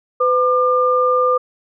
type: tone pair together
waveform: sine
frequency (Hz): 504.1 / 1200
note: B4 / D6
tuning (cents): +35 / +37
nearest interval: octave + minor third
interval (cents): 1502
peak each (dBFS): -15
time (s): 0.2-1.38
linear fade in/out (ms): 10
effects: none